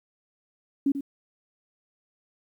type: tone with echo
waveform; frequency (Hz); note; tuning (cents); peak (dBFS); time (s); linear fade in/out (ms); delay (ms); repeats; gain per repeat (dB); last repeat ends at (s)
sine; 278.2; C#4; +6; -19; 0.86-0.92; 5; 89; 1; -9; 1.009
effects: 10-bit